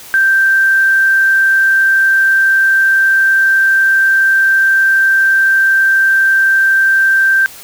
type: tone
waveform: sine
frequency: 1568 Hz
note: G6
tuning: in tune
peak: -7 dBFS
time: 0.14-7.46 s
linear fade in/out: 0 ms
effects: white hiss -34 dBFS RMS until 7.63 s